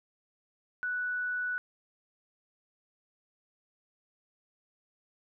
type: tone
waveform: sine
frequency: 1480 Hz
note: F#6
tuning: in tune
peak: -30 dBFS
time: 0.83-1.58 s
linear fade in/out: 0 ms
effects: none